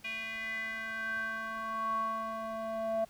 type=tone with band-pass filter sweep; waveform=square; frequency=222.7 Hz; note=A3; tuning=21 cents sharp; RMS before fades=-36 dBFS; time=0.04-3.05 s; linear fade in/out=10 ms; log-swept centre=2500 to 700 Hz; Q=7.5; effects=pink hiss -60 dBFS RMS until 3.09 s